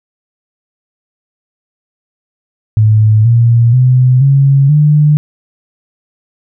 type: tone with pitch steps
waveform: sine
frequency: 108.2 / 117.31 / 127.19 / 137.91 / 149.52 Hz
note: A2 / A#2 / C3 / C#3 / D3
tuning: -29 / +11 / -49 / -9 / +31 cents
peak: -4 dBFS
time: 2.77-5.17 s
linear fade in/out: 0 ms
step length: 480 ms
effects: none